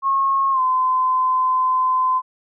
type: tone with pitch glide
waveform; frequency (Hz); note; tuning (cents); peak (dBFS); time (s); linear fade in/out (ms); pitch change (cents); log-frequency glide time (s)
sine; 1087 to 1026.6; C#6 to C6; -34 to -33; -15; 0.02-2.22; 50; -99; 0.51-0.61
effects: none